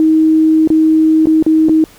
sine tone with dropouts, 316 Hz, D#4, 27 cents sharp, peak -6 dBFS, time 0-1.84 s, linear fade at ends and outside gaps 1 ms, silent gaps 0.675-0.702 / 1.257-1.27 / 1.426-1.464 / 1.686-1.694 s, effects pink hiss -42 dBFS RMS until 1.98 s

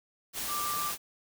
sine tone in noise, 1181 Hz, D6, 9 cents sharp, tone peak -32 dBFS, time 0.47-0.93 s, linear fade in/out 50 ms, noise white, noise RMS -35 dBFS, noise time 0.33-0.98 s, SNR 0 dB, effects none

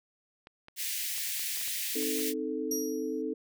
clicks, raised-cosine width 0.3 ms, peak -32 dBFS, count 9, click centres 0.471 / 0.684 / 1.181 / 1.395 / 1.572 / 1.614 / 1.679 / 2.026 / 2.193 s
white high-pass noise, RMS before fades -34 dBFS, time 0.76-2.34 s, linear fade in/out 50 ms, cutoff 1800 Hz, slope 48 dB/octave
sine chord, A diminished, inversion first, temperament equal, 261.6 / 311.1 / 440 Hz, C4 / Eb4 / A4, 0 / 0 / 0 cents, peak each -36 / -35 / -34 dBFS, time 1.95-3.34 s, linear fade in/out 10 ms
30% pulse tone with exponential decay, 5700 Hz, F8, 34 cents sharp, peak -25 dBFS, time 2.71-3.22 s, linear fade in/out 5 ms, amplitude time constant 110 ms
effects none

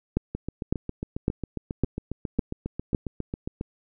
two click trains, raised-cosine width 3 ms, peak -9 / -17 dBFS, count 6 / 25, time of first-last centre 0.17-2.948 / 0.35-3.611 s, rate 1.8 / 7.36 Hz, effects none

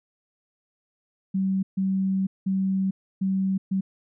sine tone bursts at uneven times, 191.5 Hz, G3, 40 cents flat, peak -21 dBFS, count 5, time 1.34-1.63 / 1.77-2.27 / 2.46-2.91 / 3.21-3.58 / 3.71-3.81 s, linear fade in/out 10 ms, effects none

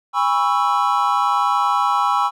triangle chord, C# minor seventh, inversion second, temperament equal with one note detuned, 815.4 / 987.8 / 1108.7 / 1318.5 Hz, G#5 / B5 / C#6 / E6, -32 / 0 / 0 / 0 cents, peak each -19 dBFS, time 0.13-2.31 s, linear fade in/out 50 ms, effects none

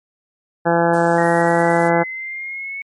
harmonic tone, 169.3 Hz, E3, 46 cents sharp, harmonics 1 / 2 / 3 / 4 / 5 / 6 / 7 / 8 / 9 / 10, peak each -21 / -20 / -18 / -20 / -19 / -29 / -31 / -29 / -26 / -27 dBFS, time 0.65-2.04 s, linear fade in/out 20 ms
violet noise, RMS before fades -34 dBFS, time 0.93-1.9 s, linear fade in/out 10 ms
sine exponential sweep, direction up, 1864.7 to 2217 Hz, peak -25 dBFS, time 1.18-2.82 s, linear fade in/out 2 ms
effects MP3 48 kbps

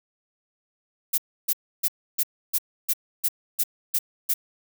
violet noise bursts, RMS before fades -22 dBFS, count 10, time 1.13-4.34 s, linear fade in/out 10 ms, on 51 ms, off 300 ms, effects none

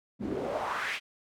pink noise with band-pass filter sweep, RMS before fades -33 dBFS, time 0.19-1 s, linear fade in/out 50 ms, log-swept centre 210 to 2700 Hz, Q 2.8, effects none

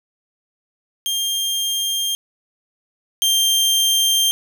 sawtooth tone pair in turn, 3199 / 3173 Hz, G7 / G7, +34 / +20 cents, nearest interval unison, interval 14 cents, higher first, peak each -16 / -11 dBFS, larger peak second, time 1.06-2.15 / 3.22-4.31 s, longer neither, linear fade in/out 0 ms, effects none

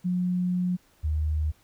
sine tone pair in turn, 180 / 76.83 Hz, F#3 / D#2, -47 / -21 cents, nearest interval octave + minor third, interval 1474 cents, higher first, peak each -23 dBFS, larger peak neither, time 0.04-0.77 / 1.03-1.52 s, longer first, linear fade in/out 20 ms, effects pink hiss -62 dBFS RMS until 1.63 s

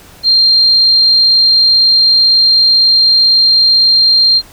sine tone, 4186 Hz, C8, in tune, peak -5 dBFS, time 0.23-4.42 s, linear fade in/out 50 ms, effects pink hiss -39 dBFS RMS until 4.52 s

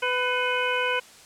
harmonic tone with a mistuned harmonic, 499.5 Hz, B4, 20 cents sharp, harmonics 1 / 2 / 3 / 4 / 5 / 6, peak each -28 / -29 / -28 / -34 / -30 / -32 dBFS, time 0.02-1 s, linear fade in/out 10 ms, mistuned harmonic 4, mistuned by +140 cents, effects white hiss -49 dBFS RMS until 1.25 s + low-pass 9000 Hz 12 dB/octave

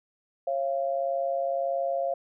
sine tone pair together, 545.3 / 687 Hz, C#5 / F5, -29 / -29 cents, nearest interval major third, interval 400 cents, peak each -28 dBFS, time 0.47-2.14 s, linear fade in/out 5 ms, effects none

